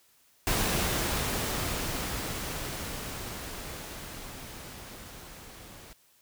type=noise with level ramp; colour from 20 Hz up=pink; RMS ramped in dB=-27 to -49 dBFS; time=0.47-5.93 s; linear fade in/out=0 ms; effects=white hiss -64 dBFS RMS until 6.21 s